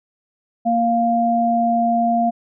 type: tone pair together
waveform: sine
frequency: 233.1 / 698.5 Hz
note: A#3 / F5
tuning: 0 / 0 cents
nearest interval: octave + perfect fifth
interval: 1900 cents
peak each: -19 / -16 dBFS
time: 0.65-2.31 s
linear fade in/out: 20 ms
effects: none